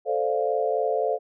sine chord, D minor seventh, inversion second, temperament equal, 440 / 523.3 / 587.3 / 698.5 Hz, A4 / C5 / D5 / F5, 0 / 0 / 0 / 0 cents, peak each -26 / -27 / -29 / -27 dBFS, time 0.05-1.19 s, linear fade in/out 50 ms, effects none

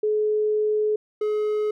sine / triangle tone pair in turn, 425.9 / 424.1 Hz, G#4 / G#4, +44 / +36 cents, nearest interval unison, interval 8 cents, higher first, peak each -19 dBFS, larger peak neither, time 0.03-0.96 / 1.21-1.71 s, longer first, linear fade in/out 5 ms, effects none

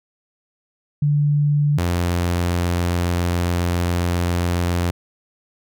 sine / sawtooth tone pair in turn, 146.4 / 87.33 Hz, D3 / F2, -5 / 0 cents, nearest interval major sixth, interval 895 cents, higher first, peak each -14 dBFS, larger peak neither, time 1.02-1.78 / 1.78-4.91 s, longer second, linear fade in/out 5 ms, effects none

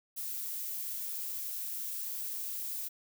violet noise, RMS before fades -38 dBFS, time 0.16-2.89 s, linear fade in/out 20 ms, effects none

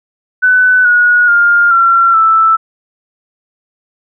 sine tone with pitch steps, 1500 / 1453.1 / 1407.7 / 1363.6 / 1321 Hz, F#6 / F#6 / F6 / F6 / E6, +23 / -32 / +13 / -42 / +3 cents, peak -5 dBFS, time 0.42-2.57 s, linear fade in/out 20 ms, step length 430 ms, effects none

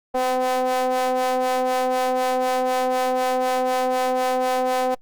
square ring-modulated tone, 127.2 Hz, C3, 48 cents flat, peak -17 dBFS, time 0.14-4.95 s, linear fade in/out 10 ms, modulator 638 Hz, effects noise-tail reverb RT60 0.1 s tail -26 dB re dry + Opus 48 kbps

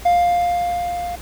triangle tone with level ramp, 702 Hz, F5, 9 cents sharp, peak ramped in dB -9 to -22 dBFS, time 0.05-1.16 s, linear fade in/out 10 ms, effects added 60 Hz sine -37 dBFS peak until 1.21 s + pink hiss -38 dBFS RMS until 1.21 s

